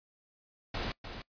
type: noise with echo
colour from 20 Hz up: pink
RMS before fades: -35 dBFS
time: 0.74-0.92 s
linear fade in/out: 5 ms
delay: 300 ms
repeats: 1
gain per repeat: -8 dB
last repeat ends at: 1.22 s
effects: noise-tail reverb RT60 0.1 s tail -22 dB re dry + resampled to 11025 Hz